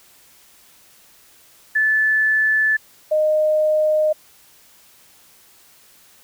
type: tone pair in turn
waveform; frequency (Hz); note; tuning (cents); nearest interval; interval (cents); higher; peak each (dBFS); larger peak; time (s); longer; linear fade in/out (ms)
sine; 1742 / 615.9; A6 / D#5; -18 / -18; octave + tritone; 1800; first; -14; neither; 1.75-2.77 / 3.11-4.13; neither; 10
effects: white hiss -51 dBFS RMS until 6.23 s